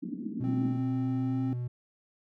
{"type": "band-pass noise", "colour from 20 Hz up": "white", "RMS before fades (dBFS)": -36, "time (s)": [0.02, 0.8], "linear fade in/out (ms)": 20, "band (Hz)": [190, 290], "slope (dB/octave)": 48}
{"type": "tone", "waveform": "triangle", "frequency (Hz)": 122.5, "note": "B2", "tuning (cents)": -14, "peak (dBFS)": -29, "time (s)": [0.4, 1.68], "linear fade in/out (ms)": 10}
{"type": "tone with pitch glide", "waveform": "triangle", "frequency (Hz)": [261.6, 263.4], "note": ["C4", "C4"], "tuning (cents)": [0, 12], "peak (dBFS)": -27, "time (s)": [0.44, 1.53], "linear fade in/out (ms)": 0, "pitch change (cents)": 12, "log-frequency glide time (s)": [1.24, 1.4]}
{"effects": []}